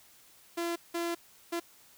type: tone bursts at uneven times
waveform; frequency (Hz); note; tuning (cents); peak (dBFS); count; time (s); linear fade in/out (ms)
sawtooth; 340.4; F4; -44; -27; 3; 0.57-0.76 / 0.94-1.15 / 1.52-1.6; 10
effects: white hiss -59 dBFS RMS until 1.97 s